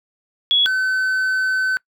sine / triangle tone pair in turn, 3362 / 1522 Hz, G#7 / F#6, +20 / +48 cents, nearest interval octave + major second, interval 1372 cents, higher first, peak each -12 / -15 dBFS, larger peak first, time 0.51-0.66 / 0.66-1.77 s, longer second, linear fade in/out 0 ms, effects noise-tail reverb RT60 0.1 s tail -23 dB re dry

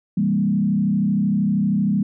sine tone with frequency modulation, 200 Hz, G3, 35 cents sharp, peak -16 dBFS, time 0.17-2.03 s, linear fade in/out 5 ms, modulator 32.9 Hz, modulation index 1.1, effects none

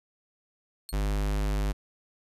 15% pulse tone with exponential decay, 4326 Hz, C#8, 43 cents flat, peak -26 dBFS, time 0.89-0.96 s, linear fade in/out 0 ms, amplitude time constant 15 ms
square tone, 50.7 Hz, G#1, 41 cents flat, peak -26 dBFS, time 0.92-1.73 s, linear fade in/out 20 ms
effects resampled to 32000 Hz

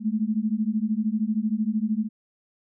sine beating tone pair, 209.8 / 222.8 Hz, G#3 / A3, +18 / +22 cents, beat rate 13 Hz, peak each -25 / -25 dBFS, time 0-2.09 s, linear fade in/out 50 ms, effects none

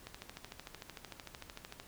click train, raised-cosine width 0.2 ms, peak -27 dBFS, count 24, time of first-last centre 0.07-1.799 s, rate 13.3 Hz, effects pink hiss -57 dBFS RMS until 1.87 s

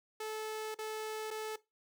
sawtooth tone with dropouts, 434.4 Hz, A4, 22 cents flat, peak -34 dBFS, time 0.2-1.56 s, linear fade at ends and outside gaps 5 ms, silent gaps 0.745-0.787 / 1.306-1.31 s, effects noise-tail reverb RT60 0.2 s tail -17 dB re dry

